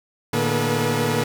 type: tone cluster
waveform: sawtooth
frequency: 113.9 / 150.8 / 238.9 / 431.6 / 484.2 Hz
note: A#2 / D3 / A#3 / A4 / B4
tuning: -40 / +46 / +43 / -33 / -34 cents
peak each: -22 dBFS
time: 0.33-1.24 s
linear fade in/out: 5 ms
effects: none